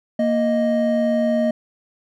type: tone pair together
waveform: triangle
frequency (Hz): 233.1 / 622.3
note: A#3 / D#5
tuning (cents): 0 / 0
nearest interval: octave + perfect fourth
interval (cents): 1700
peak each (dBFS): -17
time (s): 0.19-1.51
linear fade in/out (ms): 5
effects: none